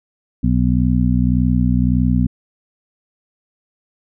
harmonic tone, 61.74 Hz, B1, in tune, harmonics 1 / 2 / 3 / 4, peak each -18 / -18 / -18 / -18 dBFS, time 0.43-2.27 s, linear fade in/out 10 ms, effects none

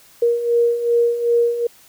sine beating tone pair, 470 / 472.6 Hz, A#4 / A#4, +14 / +24 cents, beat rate 2.6 Hz, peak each -21 / -15 dBFS, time 0.22-1.67 s, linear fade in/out 5 ms, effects white hiss -49 dBFS RMS until 1.88 s

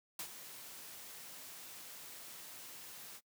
white noise with ADSR envelope, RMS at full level -41 dBFS, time 0.19-3.21 s, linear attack 3 ms, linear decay 76 ms, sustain -10 dB, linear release 50 ms, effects noise-tail reverb RT60 0.1 s tail -23 dB re dry + high-pass 100 Hz 12 dB/octave

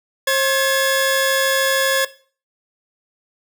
sawtooth tone pair together, 536 / 1700.7 Hz, C5 / G#6, +42 / +41 cents, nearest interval octave + minor sixth, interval 1999 cents, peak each -14 dBFS, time 0.27-2.05 s, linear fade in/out 5 ms, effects noise-tail reverb RT60 0.4 s tail -17 dB re dry

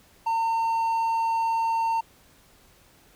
triangle tone, 909 Hz, A#5, 44 cents flat, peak -20 dBFS, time 0.26-2.01 s, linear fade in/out 10 ms, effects pink hiss -57 dBFS RMS until 3.15 s

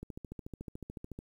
click train, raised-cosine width 3 ms, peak -29 dBFS, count 17, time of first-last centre 0.03-1.189 s, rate 13.8 Hz, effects 10-bit

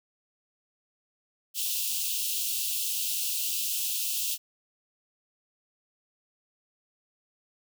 white high-pass noise, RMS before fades -30 dBFS, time 1.54-4.38 s, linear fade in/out 50 ms, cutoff 2600 Hz, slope 96 dB/octave, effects none

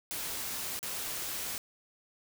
white noise with dropouts, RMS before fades -37 dBFS, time 0.11-1.58 s, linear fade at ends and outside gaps 0 ms, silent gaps 0.791-0.829 s, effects none

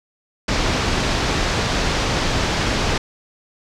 pink low-pass noise, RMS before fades -20 dBFS, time 0.48-2.98 s, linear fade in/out 5 ms, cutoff 6100 Hz, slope 24 dB/octave, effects none

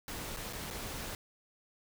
pink noise with dropouts, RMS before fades -41 dBFS, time 0.08-1.15 s, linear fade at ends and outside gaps 1 ms, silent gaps 0.365-0.37 / 0.527-0.532 / 0.704-0.709 s, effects none

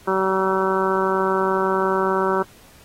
harmonic tone, 190.4 Hz, F#3, 50 cents sharp, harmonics 1 / 2 / 3 / 4 / 5 / 6 / 7 / 8, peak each -28 / -21 / -27 / -31 / -24 / -28 / -26 / -31 dBFS, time 0.07-2.43 s, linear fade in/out 10 ms, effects pink hiss -50 dBFS RMS until 2.84 s + AAC 48 kbps

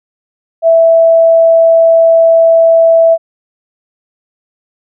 sine tone, 659.3 Hz, E5, in tune, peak -3 dBFS, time 0.62-3.18 s, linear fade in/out 50 ms, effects none

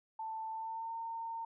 sine tone with pitch glide, 886 to 912.5 Hz, A5 to A#5, +12 to -37 cents, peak -38 dBFS, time 0.19-1.45 s, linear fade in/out 5 ms, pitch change +51 cents, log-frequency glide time 0.51-0.93 s, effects none

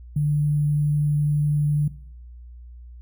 sine tone with sample-and-hold, 148 Hz, D3, 14 cents sharp, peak -18 dBFS, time 0.16-1.88 s, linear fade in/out 5 ms, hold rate 11025 Hz, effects noise-tail reverb RT60 0.6 s tail -18 dB re dry + added 60 Hz sine -39 dBFS peak until 3.01 s

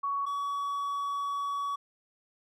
sine / triangle tone pair in turn, 1120 / 1131.1 Hz, C#6 / C#6, +18 / +35 cents, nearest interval unison, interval 17 cents, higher second, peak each -28 dBFS, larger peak neither, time 0.03-0.26 / 0.26-1.76 s, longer second, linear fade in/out 10 ms, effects none

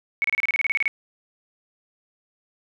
sine tone bursts, 2217 Hz, C#7, in tune, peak -18 dBFS, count 13, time 0.22-0.879 s, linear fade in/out 0 ms, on 23 ms, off 30 ms, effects none

